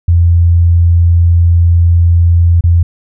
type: tone with dropouts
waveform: sine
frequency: 85.4 Hz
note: F2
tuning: 38 cents flat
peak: -4 dBFS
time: 0.08-2.83 s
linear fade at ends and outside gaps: 5 ms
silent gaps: 2.609-2.638 s
effects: none